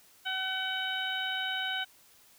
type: harmonic tone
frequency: 756 Hz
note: F#5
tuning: 37 cents sharp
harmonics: 1 / 2 / 3 / 4 / 5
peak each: -39 / -34 / -42 / -35 / -40 dBFS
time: 0.25-1.85 s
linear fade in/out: 20 ms
effects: white hiss -60 dBFS RMS until 2.38 s